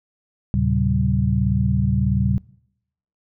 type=tone cluster; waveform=sine; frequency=77.2 / 113.8 / 135.3 / 192.3 Hz; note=D#2 / A#2 / C#3 / G3; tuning=-13 / -41 / -42 / -33 cents; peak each=-22 dBFS; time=0.54-2.38 s; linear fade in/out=0 ms; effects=noise-tail reverb RT60 0.8 s tail -24 dB re dry